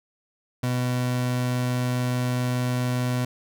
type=tone; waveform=30% pulse; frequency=124.7 Hz; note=B2; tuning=17 cents sharp; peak=-20 dBFS; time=0.63-3.25 s; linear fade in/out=5 ms; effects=none